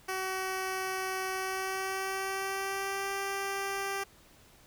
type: tone with pitch glide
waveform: 10% pulse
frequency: 377.6 to 393.2 Hz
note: F#4 to G4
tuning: +35 to +5 cents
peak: -24 dBFS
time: 0.08-4.04 s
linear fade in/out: 10 ms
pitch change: +70 cents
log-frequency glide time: 1.31-3.12 s
effects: pink hiss -59 dBFS RMS until 4.66 s